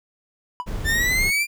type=tone with exponential decay; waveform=triangle; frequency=987.8 Hz; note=B5; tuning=in tune; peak=-19 dBFS; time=0.6-0.67 s; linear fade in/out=0 ms; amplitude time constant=15 ms
type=noise; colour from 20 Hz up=brown; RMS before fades=-27 dBFS; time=0.66-1.31 s; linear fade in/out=20 ms
type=exponential sweep; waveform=40% pulse; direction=up; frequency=1760 to 2400 Hz; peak=-18 dBFS; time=0.84-1.47 s; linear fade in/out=50 ms
effects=none